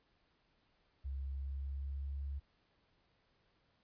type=tone with pitch glide; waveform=sine; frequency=67.7 to 69.64 Hz; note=C#2 to C#2; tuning=-40 to +9 cents; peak=-38 dBFS; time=1.04-2.4 s; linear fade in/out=20 ms; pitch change=+49 cents; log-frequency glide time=1.16-2.21 s; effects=pink hiss -75 dBFS RMS until 3.83 s + resampled to 11025 Hz